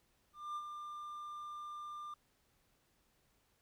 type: tone with ADSR envelope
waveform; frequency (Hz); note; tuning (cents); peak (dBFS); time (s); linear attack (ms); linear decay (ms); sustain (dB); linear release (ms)
triangle; 1195; D6; +30; -36; 0.33-2.14; 230; 53; -6; 3
effects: pink hiss -75 dBFS RMS until 3.61 s